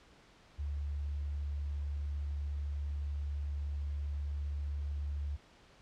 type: tone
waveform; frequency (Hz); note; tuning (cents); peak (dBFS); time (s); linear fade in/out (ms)
sine; 72.2; D2; -29; -34; 0.58-5.37; 20
effects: pink hiss -61 dBFS RMS until 5.81 s + low-pass 5000 Hz 12 dB/octave